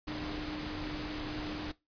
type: tone in noise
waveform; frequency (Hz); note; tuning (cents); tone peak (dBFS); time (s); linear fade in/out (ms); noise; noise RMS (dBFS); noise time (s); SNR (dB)
sine; 302.8; D#4; -47; -39; 0.07-1.72; 10; pink; -40; 0.07-1.72; -2
effects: noise-tail reverb RT60 0.2 s tail -19 dB re dry + resampled to 11025 Hz